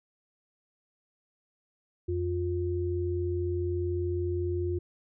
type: tone pair together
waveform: sine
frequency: 87.59 / 353.6 Hz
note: F2 / F4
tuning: +6 / +22 cents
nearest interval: 2 octaves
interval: 2416 cents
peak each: -30 / -30 dBFS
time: 2.08-4.79 s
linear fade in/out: 10 ms
effects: none